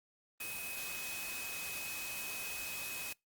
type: tone in noise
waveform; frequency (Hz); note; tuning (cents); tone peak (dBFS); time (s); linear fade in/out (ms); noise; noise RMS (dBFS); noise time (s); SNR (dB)
sine; 2535; D#7; +32; -43; 0.4-3.13; 5; white; -43; 0.4-3.13; -3
effects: noise-tail reverb RT60 0.2 s tail -25 dB re dry + Opus 32 kbps